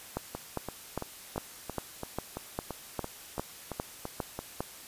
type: two click trains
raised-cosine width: 1 ms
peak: -17 / -21 dBFS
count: 12 / 13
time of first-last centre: 0.17-4.605 / 0.35-4.39 s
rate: 2.48 / 2.97 Hz
effects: white hiss -48 dBFS RMS until 4.87 s + resampled to 32000 Hz